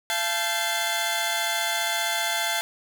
sawtooth tone cluster, 683 / 873 / 1559 / 2084 / 3450 Hz, F5 / A5 / G6 / C7 / A7, -39 / -14 / -10 / -7 / -35 cents, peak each -27 dBFS, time 0.1-2.61 s, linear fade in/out 0 ms, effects none

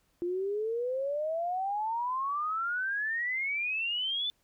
sine exponential sweep, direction up, 343.3 to 3540 Hz, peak -29 dBFS, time 0.22-4.3 s, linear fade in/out 0 ms, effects pink hiss -72 dBFS RMS until 4.43 s

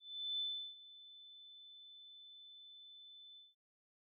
sine tone with ADSR envelope, 3516 Hz, A7, 2 cents flat, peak -36 dBFS, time 0-3.55 s, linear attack 390 ms, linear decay 360 ms, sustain -19 dB, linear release 180 ms, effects none

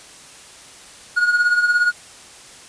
triangle tone with tremolo, 1444 Hz, F#6, 43 cents flat, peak -9 dBFS, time 1.16-1.92 s, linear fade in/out 20 ms, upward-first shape triangle, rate 17 Hz, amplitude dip 70%, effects white hiss -42 dBFS RMS until 2.68 s + resampled to 22050 Hz

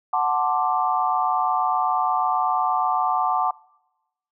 sine chord, D dominant seventh, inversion first, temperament equal, 740 / 880 / 1046.5 / 1174.7 Hz, F#5 / A5 / C6 / D6, 0 / 0 / 0 / 0 cents, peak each -23 / -24 / -27 / -24 dBFS, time 0.13-3.51 s, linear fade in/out 5 ms, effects noise-tail reverb RT60 1.0 s tail -24 dB re dry

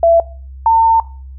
sine tone pair in turn, 670 / 904.2 Hz, E5 / A5, +28 / +47 cents, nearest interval perfect fourth, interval 519 cents, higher second, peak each -6 dBFS, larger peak neither, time 0.03-0.2 / 0.66-1 s, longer second, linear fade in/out 2 ms, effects noise-tail reverb RT60 0.4 s tail -20 dB re dry + added 66 Hz sine -29 dBFS peak until 1.38 s

